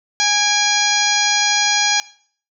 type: harmonic tone with a mistuned harmonic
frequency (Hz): 826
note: G#5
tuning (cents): -10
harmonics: 1 / 2 / 3 / 4 / 5 / 6 / 7 / 8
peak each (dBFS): -22 / -22 / -22 / -22 / -22 / -22 / -22 / -22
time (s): 0.2-2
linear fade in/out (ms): 0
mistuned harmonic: 3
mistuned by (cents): -66
effects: noise-tail reverb RT60 0.5 s tail -20 dB re dry